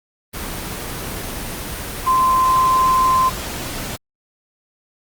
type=tone in noise; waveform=sine; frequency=1038 Hz; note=C6; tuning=14 cents flat; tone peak=-12 dBFS; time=2.06-3.3 s; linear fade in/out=20 ms; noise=pink; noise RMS=-27 dBFS; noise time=0.33-3.97 s; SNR=+12 dB; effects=Opus 24 kbps